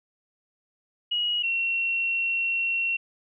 sine tone pair in turn, 2900 / 2727 Hz, F#7 / F7, -35 / -42 cents, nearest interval minor second, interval 107 cents, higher first, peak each -23 dBFS, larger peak neither, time 1.11-1.43 / 1.43-2.97 s, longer second, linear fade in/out 10 ms, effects none

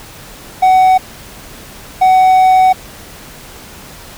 triangle tone bursts at uneven times, 749 Hz, F#5, 21 cents sharp, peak -3 dBFS, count 2, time 0.62-0.98 / 2.01-2.73 s, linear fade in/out 10 ms, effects pink hiss -34 dBFS RMS until 4.17 s

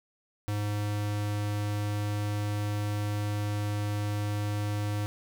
square tone, 103.83 Hz, G#2, in tune, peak -29 dBFS, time 0.48-5.06 s, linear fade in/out 0 ms, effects none

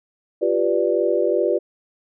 sine chord, G dominant seventh, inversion third, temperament equal, 349.2 / 392 / 493.9 / 587.3 Hz, F4 / G4 / B4 / D5, 0 / 0 / 0 / 0 cents, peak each -22 dBFS, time 0.41-1.59 s, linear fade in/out 20 ms, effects none

